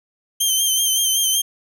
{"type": "tone with vibrato", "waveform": "15% pulse", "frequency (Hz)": 3136, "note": "G7", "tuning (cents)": 0, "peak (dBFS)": -9, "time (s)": [0.4, 1.42], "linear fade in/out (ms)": 10, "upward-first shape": "sine", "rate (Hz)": 5.3, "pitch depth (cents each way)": 40, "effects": []}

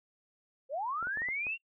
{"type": "linear sweep", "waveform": "sine", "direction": "up", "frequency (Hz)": [498, 2794], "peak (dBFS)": -32, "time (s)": [0.69, 1.58], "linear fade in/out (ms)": 50}
{"type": "clicks", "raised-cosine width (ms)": 1, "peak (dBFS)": -32, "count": 6, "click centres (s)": [1.027, 1.071, 1.173, 1.219, 1.287, 1.468]}
{"effects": ["noise-tail reverb RT60 0.1 s tail -25 dB re dry"]}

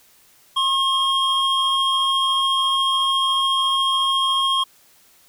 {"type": "tone pair together", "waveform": "triangle", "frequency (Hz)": [1075, 3239], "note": ["C6", "G#7"], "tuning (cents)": [47, -44], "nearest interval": "octave + perfect fifth", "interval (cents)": 1909, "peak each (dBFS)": -18, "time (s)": [0.56, 4.64], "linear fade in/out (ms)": 10, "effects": ["white hiss -54 dBFS RMS until 5.28 s"]}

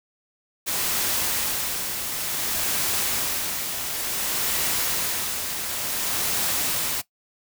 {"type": "noise with tremolo", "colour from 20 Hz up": "white", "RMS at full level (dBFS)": -24, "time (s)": [0.66, 7.02], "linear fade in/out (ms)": 20, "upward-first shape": "sine", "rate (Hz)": 0.56, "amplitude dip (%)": 45, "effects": ["noise-tail reverb RT60 0.1 s tail -18 dB re dry"]}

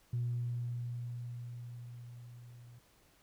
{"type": "tone with level ramp", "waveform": "sine", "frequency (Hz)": 120.5, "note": "B2", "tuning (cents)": -42, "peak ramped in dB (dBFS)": [-30, -52], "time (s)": [0.13, 2.79], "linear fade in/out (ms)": 5, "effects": ["tanh soft clip ceiling -28 dBFS", "pink hiss -67 dBFS RMS until 3.22 s"]}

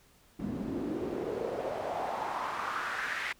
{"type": "noise with band-pass filter sweep", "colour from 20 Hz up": "pink", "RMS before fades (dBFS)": -35, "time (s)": [0.39, 3.33], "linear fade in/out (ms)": 10, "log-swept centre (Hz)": [210, 2000], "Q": 3.3, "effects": ["pink hiss -63 dBFS RMS until 3.39 s"]}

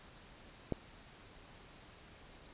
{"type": "click", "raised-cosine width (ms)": 2, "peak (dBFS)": -20, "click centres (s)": 0.723, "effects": ["pink hiss -57 dBFS RMS until 2.53 s", "resampled to 8000 Hz"]}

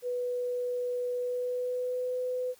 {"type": "tone with pitch glide", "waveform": "sine", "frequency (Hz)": [492.8, 502.6], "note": ["B4", "B4"], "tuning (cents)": [-4, 30], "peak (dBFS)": -29, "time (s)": [0.02, 2.55], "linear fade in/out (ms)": 50, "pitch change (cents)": 34, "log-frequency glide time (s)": [1.17, 2.18], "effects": ["white hiss -60 dBFS RMS until 2.59 s"]}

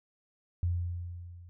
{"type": "tone with level ramp", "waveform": "sine", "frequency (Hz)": 87.31, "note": "F2", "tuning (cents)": 0, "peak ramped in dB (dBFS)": [-25, -48], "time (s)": [0.63, 1.49], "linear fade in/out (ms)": 0, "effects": []}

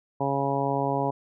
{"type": "harmonic tone", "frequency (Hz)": 138.59, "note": "C#3", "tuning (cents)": 0, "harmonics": [1, 2, 3, 4, 5, 6, 7], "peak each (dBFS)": [-31, -31, -31, -31, -31, -31, -31], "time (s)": [0.2, 1.11], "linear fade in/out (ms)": 10, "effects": []}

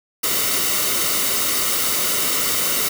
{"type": "noise with comb filter", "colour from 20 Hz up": "white", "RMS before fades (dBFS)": -20, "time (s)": [0.23, 2.89], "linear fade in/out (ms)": 10, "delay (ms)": 1.2, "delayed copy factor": -0.55, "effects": []}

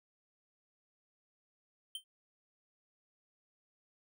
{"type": "tone with exponential decay", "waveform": "square", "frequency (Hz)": 3117, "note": "G7", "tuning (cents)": -11, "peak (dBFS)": -36, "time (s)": [1.95, 2.04], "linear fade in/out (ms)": 2, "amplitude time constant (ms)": 19, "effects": []}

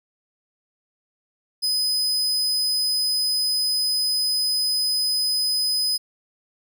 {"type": "tone", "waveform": "40% pulse", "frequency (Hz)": 5020, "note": "D#8", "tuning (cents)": 15, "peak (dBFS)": -19, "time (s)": [1.62, 5.98], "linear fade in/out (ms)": 20, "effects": []}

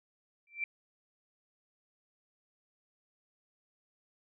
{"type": "tone with exponential growth", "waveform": "sine", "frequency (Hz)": 2346, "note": "D7", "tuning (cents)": -2, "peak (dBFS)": -28, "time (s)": [0.47, 0.64], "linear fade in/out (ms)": 2, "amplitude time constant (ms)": 35, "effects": []}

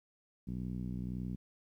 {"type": "tone with low-pass filter", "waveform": "10% pulse", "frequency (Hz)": 61.74, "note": "B1", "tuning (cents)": 0, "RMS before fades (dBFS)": -39, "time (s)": [0.47, 1.36], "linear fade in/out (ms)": 10, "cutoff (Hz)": 200, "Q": 2, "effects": ["12-bit"]}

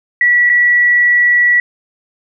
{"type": "tone with dropouts", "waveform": "sine", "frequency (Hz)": 1943, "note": "B6", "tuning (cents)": -29, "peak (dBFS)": -7, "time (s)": [0.21, 1.6], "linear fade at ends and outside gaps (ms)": 2, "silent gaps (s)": [0.494, 0.498], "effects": []}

